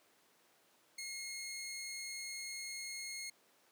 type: tone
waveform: 15% pulse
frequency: 2155 Hz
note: C#7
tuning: 49 cents flat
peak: -36 dBFS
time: 0.98-3.3 s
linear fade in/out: 5 ms
effects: pink hiss -69 dBFS RMS until 3.71 s + high-pass 300 Hz 12 dB/octave